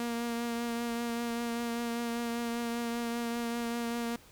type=tone with vibrato; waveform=sawtooth; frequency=235 Hz; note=A#3; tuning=14 cents sharp; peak=-28 dBFS; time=0-4.16 s; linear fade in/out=2 ms; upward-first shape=triangle; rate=5.1 Hz; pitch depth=21 cents each way; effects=pink hiss -57 dBFS RMS until 4.31 s